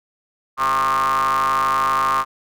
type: ring-modulated tone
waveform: square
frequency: 68.6 Hz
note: C#2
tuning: 17 cents flat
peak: -14 dBFS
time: 0.57-2.25 s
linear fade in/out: 50 ms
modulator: 1140 Hz
effects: none